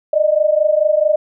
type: tone pair together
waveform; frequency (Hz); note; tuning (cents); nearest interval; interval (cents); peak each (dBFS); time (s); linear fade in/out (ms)
sine; 597.7 / 622.3; D5 / D#5; +30 / 0; minor second; 70; -14; 0.13-1.16; 5
effects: none